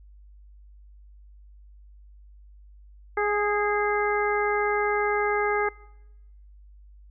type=harmonic tone with a mistuned harmonic; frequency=415.3 Hz; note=G#4; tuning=in tune; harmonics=1 / 2 / 3 / 4 / 5; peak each=-25 / -28 / -30 / -31 / -32 dBFS; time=3.17-5.69 s; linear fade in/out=5 ms; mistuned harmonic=4; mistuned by=-27 cents; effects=noise-tail reverb RT60 1.0 s tail -24 dB re dry + added 50 Hz sine -47 dBFS peak until 7.1 s